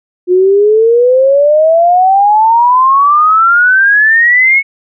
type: exponential sweep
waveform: sine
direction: up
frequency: 355.3 to 2217 Hz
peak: -4 dBFS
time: 0.27-4.63 s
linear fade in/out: 50 ms
effects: none